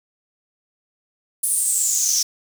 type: noise with high-pass filter sweep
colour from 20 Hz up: pink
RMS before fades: -20 dBFS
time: 1.43-2.23 s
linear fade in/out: 5 ms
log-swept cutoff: 10000 to 5600 Hz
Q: 8.2
effects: none